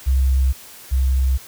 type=tone pair in turn; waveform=sine; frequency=65.9 / 65.52 Hz; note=C2 / C2; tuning=+13 / +3 cents; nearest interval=unison; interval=10 cents; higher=first; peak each=-13 / -14 dBFS; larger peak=first; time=0.06-0.53 / 0.91-1.38 s; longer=neither; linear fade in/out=20 ms; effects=white hiss -41 dBFS RMS until 1.47 s